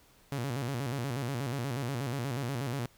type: tone with vibrato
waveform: sawtooth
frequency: 129.1 Hz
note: C3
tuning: 23 cents flat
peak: -28 dBFS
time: 0.32-2.86 s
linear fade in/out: 0 ms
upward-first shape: square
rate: 8.3 Hz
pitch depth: 140 cents each way
effects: pink hiss -62 dBFS RMS until 2.97 s